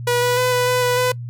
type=tone with pitch steps; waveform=sawtooth; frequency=485.3 / 490.8 / 502 / 495.2 / 499.7 / 493.5 / 501 Hz; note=B4 / B4 / B4 / B4 / B4 / B4 / B4; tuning=-30 / -11 / +28 / +5 / +20 / -1 / +25 cents; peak=-12 dBFS; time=0.07-1.12 s; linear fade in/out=5 ms; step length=150 ms; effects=noise-tail reverb RT60 0.1 s tail -23 dB re dry + added 120 Hz sine -27 dBFS peak until 1.29 s